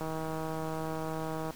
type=click train; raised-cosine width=1 ms; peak=-23 dBFS; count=239; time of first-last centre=0.01-1.507 s; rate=159 Hz; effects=pink hiss -49 dBFS RMS until 1.55 s